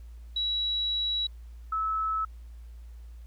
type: tone pair in turn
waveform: sine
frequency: 3900 / 1301.5 Hz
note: B7 / E6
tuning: -23 / -22 cents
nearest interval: octave + perfect fifth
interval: 1899 cents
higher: first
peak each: -26 dBFS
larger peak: neither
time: 0.36-1.27 / 1.72-2.25 s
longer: first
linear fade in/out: 5 ms
effects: added 58 Hz sine -42 dBFS peak until 3.26 s + pink hiss -66 dBFS RMS until 3.26 s